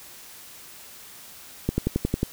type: click train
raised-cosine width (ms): 3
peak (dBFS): -9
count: 7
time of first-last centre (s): 1.69-2.231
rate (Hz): 11.1
effects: white hiss -45 dBFS RMS until 2.32 s